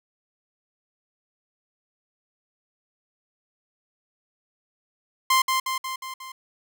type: tone with echo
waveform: sawtooth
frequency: 1046.5 Hz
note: C6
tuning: in tune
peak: -13 dBFS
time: 5.3-5.42 s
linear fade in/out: 5 ms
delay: 180 ms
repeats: 5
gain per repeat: -4 dB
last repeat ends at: 6.32 s
effects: none